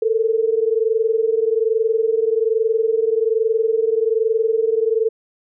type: tone pair together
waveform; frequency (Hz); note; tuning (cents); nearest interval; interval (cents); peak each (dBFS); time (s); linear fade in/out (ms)
sine; 440 / 461.2; A4 / A#4; 0 / -19; minor second; 81; -17 / -19; 0.02-5.09; 5
effects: none